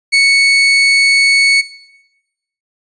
30% pulse tone, 2217 Hz, C#7, in tune, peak -4 dBFS, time 0.12-1.62 s, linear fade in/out 20 ms, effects noise-tail reverb RT60 1.0 s tail -19 dB re dry + resampled to 22050 Hz

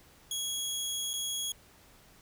20% pulse tone with dropouts, 3322 Hz, G#7, in tune, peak -27 dBFS, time 0.31-1.52 s, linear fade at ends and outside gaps 2 ms, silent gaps 1.133-1.137 s, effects pink hiss -59 dBFS RMS until 2.21 s

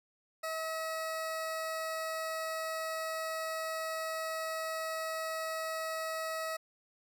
20% pulse tone, 642 Hz, E5, 46 cents flat, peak -30 dBFS, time 0.43-6.57 s, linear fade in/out 10 ms, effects none

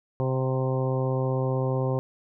harmonic tone with a mistuned harmonic, 130.81 Hz, C3, in tune, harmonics 1 / 2 / 3 / 4 / 5 / 6 / 7 / 8, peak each -25 / -34 / -31 / -30 / -41 / -39 / -39 / -40 dBFS, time 0.2-1.99 s, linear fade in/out 0 ms, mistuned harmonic 6, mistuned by -22 cents, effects none

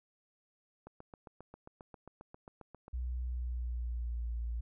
click train, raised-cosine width 1 ms, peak -35 dBFS, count 16, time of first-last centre 0.87-2.881 s, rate 7.46 Hz
sine tone with pitch glide, 61.8 to 58 Hz, B1 to A#1, +2 to -8 cents, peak -34 dBFS, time 2.93-4.61 s, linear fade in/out 10 ms, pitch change -110 cents, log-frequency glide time 3.23-4.34 s
effects none

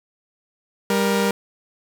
sawtooth tone pair together, 197.95 / 470.8 Hz, G3 / A#4, +17 / +17 cents, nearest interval octave + minor third, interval 1500 cents, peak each -16 / -17 dBFS, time 0.9-1.31 s, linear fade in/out 2 ms, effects none

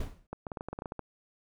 brown noise with exponential decay, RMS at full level -31 dBFS, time 0-0.27 s, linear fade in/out 5 ms, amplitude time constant 58 ms
clicks, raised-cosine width 1 ms, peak -23 dBFS, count 12, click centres 0.33 / 0.468 / 0.518 / 0.572 / 0.609 / 0.686 / 0.73 / 0.789 / 0.821 / 0.858 / 0.921 / 0.993 s
effects none

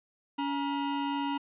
square tone pair together, 282.1 / 949 Hz, C#4 / A#5, +30 / +31 cents, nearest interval octave + major sixth, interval 2101 cents, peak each -32 / -34 dBFS, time 0.38-1.38 s, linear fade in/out 10 ms, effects resampled to 8000 Hz

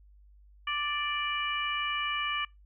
harmonic tone, 587.3 Hz, D5, in tune, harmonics 2 / 3 / 4 / 5, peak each -33 / -37 / -35 / -35 dBFS, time 0.67-2.45 s, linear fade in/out 5 ms, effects noise-tail reverb RT60 0.2 s tail -24 dB re dry + added 50 Hz sine -54 dBFS peak until 2.65 s

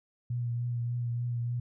sine tone with vibrato, 120 Hz, B2, 49 cents flat, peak -29 dBFS, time 0.3-1.6 s, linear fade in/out 5 ms, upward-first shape triangle, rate 3.4 Hz, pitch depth 27 cents each way, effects none

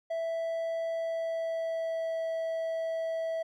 triangle tone with pitch glide, 659.3 to 653.2 Hz, E5 to E5, 0 to -16 cents, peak -28 dBFS, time 0.1-3.43 s, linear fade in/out 10 ms, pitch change -16 cents, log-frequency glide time 0.91-2.25 s, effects none

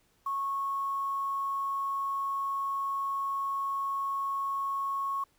sine tone with quantisation, 1100 Hz, C#6, 14 cents flat, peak -29 dBFS, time 0.26-5.24 s, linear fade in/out 5 ms, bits 9, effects pink hiss -69 dBFS RMS until 5.38 s

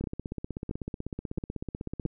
two click trains, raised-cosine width 3 ms, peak -18 / -21 dBFS, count 4 / 34, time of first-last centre 0.04-2.053 / 0.01-2.06 s, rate 1.49 / 16.1 Hz, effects none

